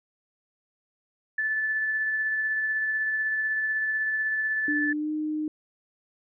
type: tone with tremolo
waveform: sine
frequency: 1746 Hz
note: A6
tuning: 14 cents flat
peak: -23 dBFS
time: 1.38-4.93 s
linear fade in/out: 5 ms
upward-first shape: sine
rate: 16 Hz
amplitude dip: 25%
type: tone with pitch glide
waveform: sine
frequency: 297.4 to 306.5 Hz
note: D4 to D#4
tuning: +22 to -26 cents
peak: -26 dBFS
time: 4.68-5.48 s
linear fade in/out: 2 ms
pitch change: +52 cents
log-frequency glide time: 4.9-5.11 s
effects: none